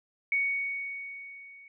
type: tone with level ramp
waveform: sine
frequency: 2231 Hz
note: C#7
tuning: 11 cents sharp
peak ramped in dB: -23 to -49 dBFS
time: 0.32-1.68 s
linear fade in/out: 2 ms
effects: none